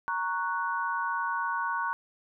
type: chord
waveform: sine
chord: F# major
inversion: first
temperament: equal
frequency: 932.3 / 1108.7 / 1480 Hz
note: A#5 / C#6 / F#6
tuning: 0 / 0 / 0 cents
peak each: -32 dBFS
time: 0.08-1.93 s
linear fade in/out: 0 ms
effects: none